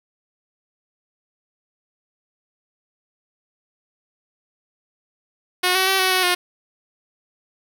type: tone with pitch steps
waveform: 5% pulse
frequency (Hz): 363.2 / 377.5 / 384 / 374.5 / 371.1 / 357.4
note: F#4 / F#4 / G4 / F#4 / F#4 / F4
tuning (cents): -32 / +35 / -36 / +21 / +5 / +40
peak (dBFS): -5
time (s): 5.63-6.35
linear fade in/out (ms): 10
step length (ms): 120
effects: none